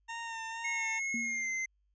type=tone with vibrato; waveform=20% pulse; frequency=913 Hz; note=A#5; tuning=36 cents flat; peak=-33 dBFS; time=0.08-1 s; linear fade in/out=20 ms; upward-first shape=sine; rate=2.1 Hz; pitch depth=26 cents each way
type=tone with pitch glide; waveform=square; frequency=2170 to 2072 Hz; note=C#7 to C7; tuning=-37 to -17 cents; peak=-33 dBFS; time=0.64-1.66 s; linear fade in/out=10 ms; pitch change=-80 cents; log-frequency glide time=1.2-1.49 s
type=tone with exponential decay; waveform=sine; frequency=233.1 Hz; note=A#3; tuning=in tune; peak=-34 dBFS; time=1.14-1.65 s; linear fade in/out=2 ms; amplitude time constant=110 ms
effects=added 50 Hz sine -70 dBFS peak until 1.94 s + resampled to 16000 Hz